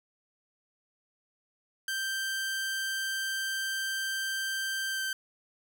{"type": "tone with pitch glide", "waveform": "sawtooth", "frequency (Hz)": [1568, 1556.3], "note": ["G6", "G6"], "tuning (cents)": [0, -13], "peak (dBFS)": -27, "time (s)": [1.88, 5.13], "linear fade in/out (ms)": 2, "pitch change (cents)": -13, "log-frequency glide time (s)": [4.9, 5.01], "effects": []}